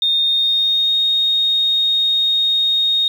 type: tone with pitch glide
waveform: sine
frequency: 3669 to 3718 Hz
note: A#7 to A#7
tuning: -28 to -5 cents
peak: -13 dBFS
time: 0.02-3.08 s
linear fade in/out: 2 ms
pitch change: +23 cents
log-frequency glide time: 0.13-0.94 s
effects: 7-bit